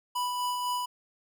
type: tone with tremolo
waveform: square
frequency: 987.8 Hz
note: B5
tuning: in tune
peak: -28 dBFS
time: 0.15-0.86 s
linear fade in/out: 10 ms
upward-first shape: sine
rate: 4 Hz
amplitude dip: 30%
effects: none